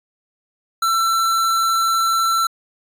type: tone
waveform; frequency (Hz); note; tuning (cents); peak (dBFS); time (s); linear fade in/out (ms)
square; 1342; E6; +31; -16; 0.82-2.47; 5
effects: resampled to 32000 Hz